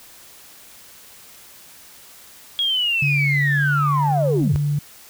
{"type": "linear sweep", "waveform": "sine", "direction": "down", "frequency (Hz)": [3322, 60.5], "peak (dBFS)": -17, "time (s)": [2.59, 4.56], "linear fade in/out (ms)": 0}
{"type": "tone with pitch glide", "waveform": "sine", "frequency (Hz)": [142.5, 145.66], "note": ["C#3", "D3"], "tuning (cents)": [48, -14], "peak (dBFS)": -17, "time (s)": [3.02, 4.79], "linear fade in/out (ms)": 5, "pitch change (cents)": 38, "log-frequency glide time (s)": [3.41, 4.08]}
{"effects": ["tanh soft clip ceiling -10 dBFS", "white hiss -45 dBFS RMS until 5.09 s"]}